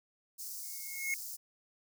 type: high-pass noise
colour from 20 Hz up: white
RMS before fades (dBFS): -43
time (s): 0.38-1.37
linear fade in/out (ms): 20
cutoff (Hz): 4800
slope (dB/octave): 48
type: tone with exponential growth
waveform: square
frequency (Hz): 2168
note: C#7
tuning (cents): -39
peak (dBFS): -30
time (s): 0.63-1.14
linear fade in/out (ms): 1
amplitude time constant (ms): 110
effects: none